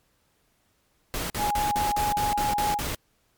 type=noise bursts; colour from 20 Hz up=pink; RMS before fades=-30 dBFS; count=9; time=1.14-2.948 s; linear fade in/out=0 ms; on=160 ms; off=46 ms
type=tone with vibrato; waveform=sine; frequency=830.6 Hz; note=G#5; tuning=in tune; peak=-23 dBFS; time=1.37-2.81 s; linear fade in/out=50 ms; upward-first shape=triangle; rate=4.9 Hz; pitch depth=10 cents each way
effects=pink hiss -68 dBFS RMS until 3.37 s + MP3 96 kbps